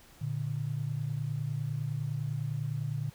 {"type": "tone pair together", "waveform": "sine", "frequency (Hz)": [116.94, 146.83], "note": ["A#2", "D3"], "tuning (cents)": [6, 0], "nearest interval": "major third", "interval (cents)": 394, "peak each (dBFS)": [-34, -33], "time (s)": [0.21, 3.1], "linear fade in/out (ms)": 10, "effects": ["pink hiss -57 dBFS RMS until 3.14 s"]}